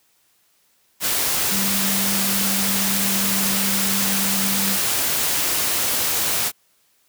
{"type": "tone in noise", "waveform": "sine", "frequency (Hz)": 196, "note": "G3", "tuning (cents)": 0, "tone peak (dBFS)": -25, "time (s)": [1.49, 4.78], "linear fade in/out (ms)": 50, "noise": "white", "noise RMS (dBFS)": -21, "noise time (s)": [1, 6.52], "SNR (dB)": -7, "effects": ["white hiss -62 dBFS RMS until 7.08 s", "high-pass 60 Hz 12 dB/octave"]}